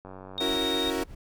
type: click train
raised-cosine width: 1 ms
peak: -29 dBFS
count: 50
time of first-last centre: 0.05-0.569 s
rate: 94.5 Hz
type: tone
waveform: sine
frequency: 3714 Hz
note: A#7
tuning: 7 cents flat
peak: -28 dBFS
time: 0.38-0.9 s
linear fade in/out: 0 ms
type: chord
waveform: 35% pulse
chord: F# dominant seventh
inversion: second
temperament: equal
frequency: 277.2 / 329.6 / 370 / 466.2 Hz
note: C#4 / E4 / F#4 / A#4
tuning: 0 / 0 / 0 / 0 cents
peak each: -31 dBFS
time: 0.4-1.04 s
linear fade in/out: 10 ms
type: noise with tremolo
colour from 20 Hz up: brown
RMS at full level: -42 dBFS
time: 0.48-1.15 s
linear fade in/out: 5 ms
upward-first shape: sine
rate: 8.1 Hz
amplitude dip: 60%
effects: none